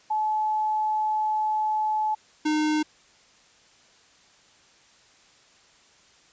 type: tone pair in turn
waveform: sine / square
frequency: 860 / 306 Hz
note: A5 / D#4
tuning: -40 / -29 cents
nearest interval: octave + tritone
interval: 1789 cents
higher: first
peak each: -22 / -22 dBFS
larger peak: neither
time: 0.1-2.15 / 2.45-2.83 s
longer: first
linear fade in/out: 10 ms
effects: white hiss -57 dBFS RMS until 6.32 s + resampled to 16000 Hz